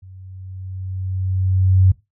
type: tone with level ramp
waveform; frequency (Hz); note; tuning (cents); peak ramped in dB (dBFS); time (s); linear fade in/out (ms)
sine; 93.8; F#2; +24; -38 to -8; 0.02-1.92; 10
effects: noise-tail reverb RT60 0.2 s tail -18 dB re dry